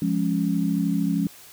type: chord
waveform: sine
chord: Db major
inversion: first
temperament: equal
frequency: 174.61 / 207.7 / 277.2 Hz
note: F3 / Ab3 / Db4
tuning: 0 / 0 / 0 cents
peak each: -24 / -25 / -25 dBFS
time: 0.02-1.27 s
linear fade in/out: 2 ms
effects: white hiss -47 dBFS RMS until 1.52 s